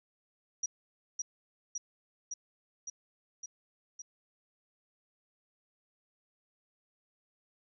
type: tone with echo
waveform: sine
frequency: 5780 Hz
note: F#8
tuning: 41 cents flat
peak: -30 dBFS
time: 0.63-0.66 s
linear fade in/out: 5 ms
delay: 560 ms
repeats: 6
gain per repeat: -2 dB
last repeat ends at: 4.02 s
effects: none